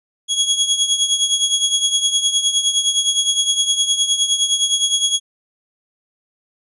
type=tone with tremolo; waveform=25% pulse; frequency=3325 Hz; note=G#7; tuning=1 cent sharp; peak=-8 dBFS; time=0.28-5.2 s; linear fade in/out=50 ms; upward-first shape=triangle; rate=9.7 Hz; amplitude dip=75%; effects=resampled to 24000 Hz